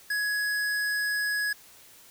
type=tone with hard clipping; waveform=sine; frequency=1675 Hz; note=G#6; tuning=14 cents sharp; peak=-27 dBFS; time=0.1-1.53 s; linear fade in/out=5 ms; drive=17 dB; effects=white hiss -53 dBFS RMS until 2.1 s